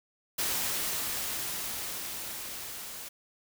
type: noise with level ramp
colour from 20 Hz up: white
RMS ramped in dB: -30 to -42 dBFS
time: 0.38-3.09 s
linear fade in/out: 10 ms
effects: none